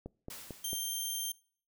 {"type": "click train", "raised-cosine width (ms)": 2, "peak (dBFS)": -28, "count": 4, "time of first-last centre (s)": [0.06, 0.731], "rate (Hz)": 4.47}
{"type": "noise with exponential decay", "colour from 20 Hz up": "white", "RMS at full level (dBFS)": -44, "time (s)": [0.3, 1.27], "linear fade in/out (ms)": 5, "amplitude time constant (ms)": 210}
{"type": "tone", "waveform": "10% pulse", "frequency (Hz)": 3161, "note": "G7", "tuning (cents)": 14, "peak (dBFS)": -26, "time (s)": [0.64, 1.32], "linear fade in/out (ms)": 5}
{"effects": ["noise-tail reverb RT60 0.5 s tail -24 dB re dry"]}